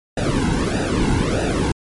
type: noise with flanger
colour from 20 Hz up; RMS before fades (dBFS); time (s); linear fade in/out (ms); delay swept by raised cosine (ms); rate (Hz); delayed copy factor
brown; -19; 0.17-1.72; 5; 0.91 to 1.69; 1.6; -1
effects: MP3 48 kbps